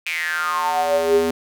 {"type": "tone with high-pass filter sweep", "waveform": "square", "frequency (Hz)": 82.41, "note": "E2", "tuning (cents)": 0, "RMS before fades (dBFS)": -20, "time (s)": [0.06, 1.31], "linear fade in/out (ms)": 5, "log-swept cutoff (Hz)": [2500, 310], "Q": 8.5, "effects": []}